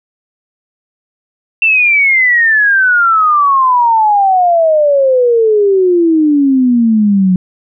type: exponential sweep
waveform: sine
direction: down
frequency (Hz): 2703 to 180.3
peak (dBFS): -6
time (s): 1.62-7.36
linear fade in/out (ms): 2
effects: none